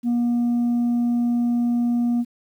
sine tone, 239.1 Hz, A#3, 44 cents sharp, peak -15 dBFS, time 0.03-2.25 s, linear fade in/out 50 ms, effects tanh soft clip ceiling -17 dBFS + 9-bit

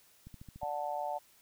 click train, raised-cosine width 5 ms, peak -36 dBFS, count 6, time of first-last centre 0.27-0.632 s, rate 13.8 Hz
sine chord, D major, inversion none, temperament just, 587.3 / 734.2 / 881 Hz, D5 / F#5 / A5, 0 / -14 / +2 cents, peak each -39 / -37 / -38 dBFS, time 0.61-1.19 s, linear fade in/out 20 ms
effects white hiss -64 dBFS RMS until 1.41 s

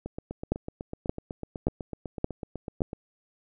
two click trains, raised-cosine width 2 ms, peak -11 / -21 dBFS, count 5 / 24, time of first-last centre 0.52-2.819 / 0.06-2.931 s, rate 1.74 / 8.01 Hz, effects none

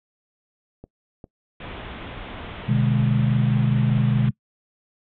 click train, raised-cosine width 2 ms, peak -26 dBFS, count 5, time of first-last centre 0.84-2.446 s, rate 2.49 Hz
pink low-pass noise, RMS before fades -36 dBFS, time 1.6-4.29 s, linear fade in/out 5 ms, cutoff 3600 Hz, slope 96 dB/octave
sine chord, G# diminished, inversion first, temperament just, 124.59 / 149.51 / 207.7 Hz, B2 / D3 / G#3, +16 / +31 / 0 cents, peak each -19 / -23 / -23 dBFS, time 2.68-4.31 s, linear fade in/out 10 ms
effects noise-tail reverb RT60 0.1 s tail -22 dB re dry

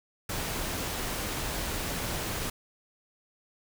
pink noise, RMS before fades -33 dBFS, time 0.29-2.5 s, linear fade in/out 5 ms, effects none

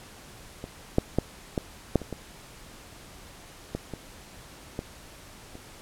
clicks, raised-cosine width 2 ms, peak -22 / -6 / -8 / -12 / -6 / -24 / -19 / -16 / -21 / -17 / -30 dBFS, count 11, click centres 0.641 / 0.984 / 1.186 / 1.578 / 1.957 / 2.017 / 2.127 / 3.75 / 3.937 / 4.791 / 5.554 s, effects pink hiss -48 dBFS RMS until 5.81 s + low-pass 12000 Hz 12 dB/octave

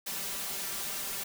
white noise with comb filter, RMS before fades -36 dBFS, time 0.06-1.24 s, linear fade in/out 10 ms, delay 5.1 ms, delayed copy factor +0.85, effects none

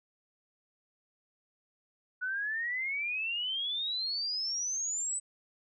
sine exponential sweep, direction up, 1468 to 8120 Hz, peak -31 dBFS, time 2.21-5.2 s, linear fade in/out 20 ms, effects none

